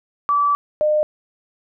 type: tone pair in turn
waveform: sine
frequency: 1155 / 606.9 Hz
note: D6 / D#5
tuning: -29 / -43 cents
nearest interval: major seventh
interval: 1114 cents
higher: first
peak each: -14 dBFS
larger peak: neither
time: 0.29-0.55 / 0.81-1.03 s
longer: first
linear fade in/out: 0 ms
effects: none